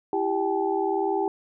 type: tone cluster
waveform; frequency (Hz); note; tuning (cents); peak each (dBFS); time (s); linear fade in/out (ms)
sine; 332.8 / 393 / 777 / 858; E4 / G4 / G5 / A5; +17 / +4 / -16 / -44; -29 / -25 / -29 / -30; 0.13-1.28; 2
effects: none